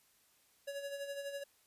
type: tone with tremolo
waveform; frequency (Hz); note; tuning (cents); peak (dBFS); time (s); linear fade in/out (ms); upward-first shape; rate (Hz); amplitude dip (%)
square; 562; C#5; +24; -39; 0.67-1.44; 10; sine; 12; 55
effects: white hiss -70 dBFS RMS until 1.66 s + resampled to 32000 Hz